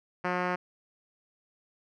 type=tone with low-pass filter; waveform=5% pulse; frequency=180.1 Hz; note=F#3; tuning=46 cents flat; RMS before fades=-30 dBFS; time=0.24-0.56 s; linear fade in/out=10 ms; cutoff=2100 Hz; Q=0.66; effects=none